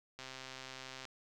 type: click train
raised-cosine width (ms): 0.2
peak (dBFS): -29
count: 114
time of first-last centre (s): 0.19-1.053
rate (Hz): 131
effects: none